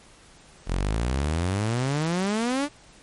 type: exponential sweep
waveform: sawtooth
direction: up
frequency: 41.2 to 300 Hz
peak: -19 dBFS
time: 0.66-2.69 s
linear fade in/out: 50 ms
effects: pink hiss -52 dBFS RMS until 3.02 s + MP3 48 kbps